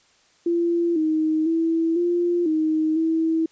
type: tone with pitch steps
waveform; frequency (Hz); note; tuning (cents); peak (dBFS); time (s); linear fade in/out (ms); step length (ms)
sine; 341.3 / 313.5 / 328.1 / 348.1 / 313.5 / 323.8; F4 / D#4 / E4 / F4 / D#4 / E4; -40 / +13 / -8 / -6 / +13 / -31; -18; 0.46-3.46; 5; 500
effects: white hiss -59 dBFS RMS until 3.51 s + resampled to 16000 Hz